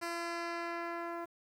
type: tone with low-pass filter sweep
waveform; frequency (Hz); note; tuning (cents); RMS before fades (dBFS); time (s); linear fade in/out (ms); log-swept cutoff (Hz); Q
10% pulse; 340.2; F4; -45; -39; 0.01-1.26; 20; 12000 to 1100; 0.7
effects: 10-bit